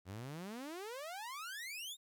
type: exponential sweep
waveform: sawtooth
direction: up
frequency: 87.31 to 3775 Hz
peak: -40 dBFS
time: 0.05-1.97 s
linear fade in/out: 50 ms
effects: 13-bit